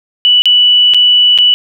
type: tone with dropouts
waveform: sine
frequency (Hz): 2960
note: F#7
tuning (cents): 0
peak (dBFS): -4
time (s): 0.25-1.54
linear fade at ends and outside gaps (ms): 0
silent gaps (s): 0.42-0.456 / 0.937-0.945 / 1.377-1.386
effects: none